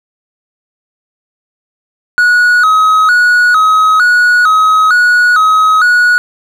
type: tone with vibrato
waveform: triangle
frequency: 1362 Hz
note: F6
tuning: 44 cents flat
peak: -3 dBFS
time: 2.18-6.18 s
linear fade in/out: 0 ms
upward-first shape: square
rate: 1.1 Hz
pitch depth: 120 cents each way
effects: none